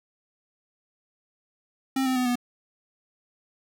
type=tone with pitch steps; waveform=square; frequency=265.9 / 258.6 / 251.6 / 244.7 Hz; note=C4 / C4 / B3 / B3; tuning=+28 / -20 / +32 / -16 cents; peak=-23 dBFS; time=1.96-2.356 s; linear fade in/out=5 ms; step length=99 ms; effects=none

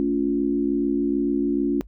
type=chord; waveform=sine; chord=A augmented; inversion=none; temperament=equal with one note detuned; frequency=220 / 282.4 / 349.2 Hz; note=A3 / C#4 / E#4; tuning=0 / +32 / 0 cents; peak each=-27 / -21 / -25 dBFS; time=0-1.81 s; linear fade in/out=0 ms; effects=noise-tail reverb RT60 0.1 s tail -23 dB re dry + added 50 Hz sine -42 dBFS peak until 1.87 s

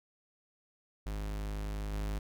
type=tone with level steps; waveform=45% pulse; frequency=51.4 Hz; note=G#1; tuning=17 cents flat; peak=-35 / -33 dBFS; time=1.06-2.19 s; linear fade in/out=5 ms; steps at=1.92 s; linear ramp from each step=20 ms; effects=none

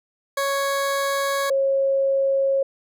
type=tone pair in turn; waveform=20% pulse / sine; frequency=554.4 / 544.2 Hz; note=C#5 / C#5; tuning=0 / -32 cents; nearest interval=unison; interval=32 cents; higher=first; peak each=-16 / -17 dBFS; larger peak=first; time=0.37-1.5 / 1.5-2.63 s; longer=neither; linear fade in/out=5 ms; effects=none

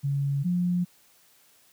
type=tone pair in turn; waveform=sine; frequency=140.2 / 177.51 Hz; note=C#3 / F3; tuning=+20 / +28 cents; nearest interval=major third; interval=408 cents; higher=second; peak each=-23 / -22 dBFS; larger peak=second; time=0.03-0.44 / 0.44-0.85 s; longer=neither; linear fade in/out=20 ms; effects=white hiss -60 dBFS RMS until 1.72 s + high-pass 80 Hz 12 dB/octave

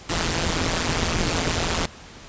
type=noise with amplitude modulation; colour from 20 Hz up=pink; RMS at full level=-19 dBFS; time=0.09-1.86 s; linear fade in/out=5 ms; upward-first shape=sine; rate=168 Hz; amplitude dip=95%; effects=pink hiss -43 dBFS RMS until 2.28 s + resampled to 16000 Hz

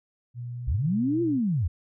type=tone with pitch glide; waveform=sine; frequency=121 to 124.33 Hz; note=B2 to B2; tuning=-35 to +12 cents; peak=-32 dBFS; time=0.34-1.41 s; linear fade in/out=50 ms; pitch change=+47 cents; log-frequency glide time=0.52-0.87 s
type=linear two-way sweep; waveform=sine; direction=up then down; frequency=51.91 to 349.2 to 70.8 Hz; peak=-22 dBFS; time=0.67-1.68 s; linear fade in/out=10 ms; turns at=1.22 s
effects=none

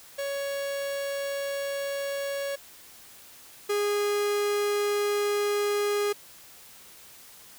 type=tone pair in turn; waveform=45% pulse; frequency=558 / 411.5 Hz; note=C#5 / G#4; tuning=+11 / -16 cents; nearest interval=perfect fourth; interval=527 cents; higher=first; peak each=-29 / -24 dBFS; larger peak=second; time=0.18-2.56 / 3.69-6.13 s; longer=second; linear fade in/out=10 ms; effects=white hiss -50 dBFS RMS until 7.58 s

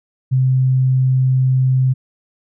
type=tone; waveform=sine; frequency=130 Hz; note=C3; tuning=11 cents flat; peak=-11 dBFS; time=0.31-1.94 s; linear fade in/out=20 ms; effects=none

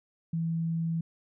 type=tone; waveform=sine; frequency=164.81 Hz; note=E3; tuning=in tune; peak=-27 dBFS; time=0.33-1.01 s; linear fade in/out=5 ms; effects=none

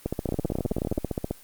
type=two click trains; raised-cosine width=2 ms; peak=-13 / -13 dBFS; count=20 / 14; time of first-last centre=0.06-1.31 / 0.29-0.978 s; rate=15.2 / 18.9 Hz; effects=white hiss -51 dBFS RMS until 1.43 s + Opus 24 kbps

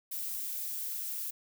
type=noise; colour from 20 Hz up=violet; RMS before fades=-37 dBFS; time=0.11-1.31 s; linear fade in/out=10 ms; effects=none

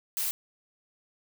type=noise; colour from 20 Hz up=blue; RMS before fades=-30 dBFS; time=0.17-0.31 s; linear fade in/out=0 ms; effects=none

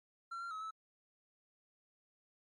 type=tone with pitch steps; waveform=triangle; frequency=1363 / 1379 / 1281 / 1306 Hz; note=F6 / F6 / E6 / E6; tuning=-43 / -22 / -50 / -17 cents; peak=-39 dBFS; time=0.31-0.71 s; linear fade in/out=10 ms; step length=100 ms; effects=MP3 48 kbps

